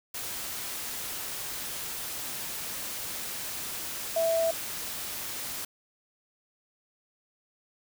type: tone in noise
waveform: sine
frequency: 659.3 Hz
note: E5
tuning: in tune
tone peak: -23 dBFS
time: 4.16-4.51 s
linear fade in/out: 5 ms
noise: white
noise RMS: -36 dBFS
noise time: 0.14-5.65 s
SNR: +10 dB
effects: none